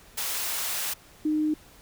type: high-pass noise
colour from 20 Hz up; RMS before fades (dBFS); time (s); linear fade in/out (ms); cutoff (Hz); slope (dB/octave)
white; -30; 0.17-0.94; 10; 560; 12
type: tone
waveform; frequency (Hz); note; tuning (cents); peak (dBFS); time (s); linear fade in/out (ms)
sine; 306.5; D#4; -26; -22; 1.25-1.54; 5
effects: pink hiss -53 dBFS RMS until 1.81 s